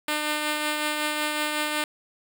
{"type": "tone with tremolo", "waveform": "5% pulse", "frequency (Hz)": 301.5, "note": "D4", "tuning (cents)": 46, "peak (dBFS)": -12, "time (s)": [0.08, 1.84], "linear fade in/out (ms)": 2, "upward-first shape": "triangle", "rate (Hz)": 5.4, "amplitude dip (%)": 35, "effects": []}